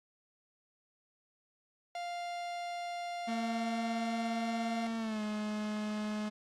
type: tone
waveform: 45% pulse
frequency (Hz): 698.5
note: F5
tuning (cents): 0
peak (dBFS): -37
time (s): 1.95-4.87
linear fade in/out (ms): 2
type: tone with pitch glide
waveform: 45% pulse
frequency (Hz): 227.1 to 211.9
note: A#3 to G#3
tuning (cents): -45 to +35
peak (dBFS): -34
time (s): 3.27-6.3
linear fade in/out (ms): 20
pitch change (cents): -120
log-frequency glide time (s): 4.97-5.22
effects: low-pass 6000 Hz 12 dB/octave + AAC 64 kbps